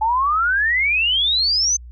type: exponential sweep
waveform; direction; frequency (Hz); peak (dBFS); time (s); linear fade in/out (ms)
sine; up; 853 to 6320; -15; 0.01-1.77; 10
effects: added 60 Hz sine -35 dBFS peak until 1.91 s